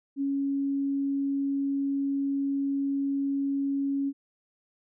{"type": "tone", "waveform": "sine", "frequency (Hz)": 277.3, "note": "C#4", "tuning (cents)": 1, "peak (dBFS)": -25, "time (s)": [0.16, 4.13], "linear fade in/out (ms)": 50, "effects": []}